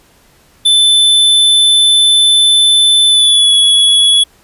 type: tone with pitch glide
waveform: square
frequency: 3520 to 3377 Hz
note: A7 to G#7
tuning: 0 to +28 cents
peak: -6 dBFS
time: 0.65-4.24 s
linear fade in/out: 10 ms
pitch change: -72 cents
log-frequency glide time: 3.08-3.54 s
effects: pink hiss -48 dBFS RMS until 4.43 s + resampled to 32000 Hz